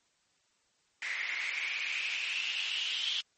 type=noise with band-pass filter sweep; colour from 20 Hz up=white; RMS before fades=-35 dBFS; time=1.02-3.21 s; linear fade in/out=2 ms; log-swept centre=2000 to 3200 Hz; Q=7.3; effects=white hiss -72 dBFS RMS until 3.37 s + MP3 32 kbps